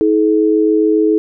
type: tone pair together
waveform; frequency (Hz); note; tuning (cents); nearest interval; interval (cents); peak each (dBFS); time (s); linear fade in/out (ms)
sine; 320.2 / 427.4; D#4 / G#4; +50 / +50; perfect fourth; 500; -12; 0.01-1.18; 0
effects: none

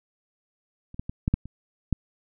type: clicks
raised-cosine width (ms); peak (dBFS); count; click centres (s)
5; -30 / -18 / -19 / -10 / -8 / -26 / -10; 7; 0.944 / 0.995 / 1.095 / 1.279 / 1.34 / 1.456 / 1.927
effects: none

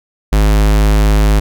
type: tone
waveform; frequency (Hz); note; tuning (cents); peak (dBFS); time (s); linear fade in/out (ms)
square; 52.1; G#1; +6; -8; 0.32-1.4; 10
effects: none

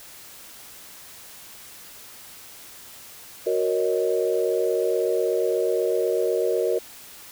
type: chord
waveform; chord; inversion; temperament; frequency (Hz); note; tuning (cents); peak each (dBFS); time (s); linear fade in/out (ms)
sine; D# minor seventh; first; equal; 370 / 466.2 / 554.4 / 622.3; F#4 / A#4 / C#5 / D#5; 0 / 0 / 0 / 0; -25 / -23 / -29 / -28; 3.46-6.79; 10
effects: white hiss -44 dBFS RMS until 7.31 s

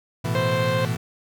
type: chord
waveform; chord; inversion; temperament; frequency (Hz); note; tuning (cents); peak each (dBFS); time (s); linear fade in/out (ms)
40% pulse; A suspended second; none; equal; 110 / 123.47 / 164.81; A2 / B2 / E3; 0 / 0 / 0; -26 / -26 / -27; 0.24-0.97; 10
type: harmonic tone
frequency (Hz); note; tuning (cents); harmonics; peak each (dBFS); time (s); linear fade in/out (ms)
523.3; C5; 0; 1 / 2 / 3 / 4 / 5 / 6 / 7 / 8; -23 / -29 / -33 / -35 / -37 / -39 / -40 / -41; 0.35-0.85; 0
effects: none

